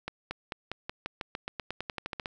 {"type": "accelerating click train", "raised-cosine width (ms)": 0.3, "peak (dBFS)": -18, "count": 18, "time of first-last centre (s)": [0.08, 2.258], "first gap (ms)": 230, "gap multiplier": 0.92, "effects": []}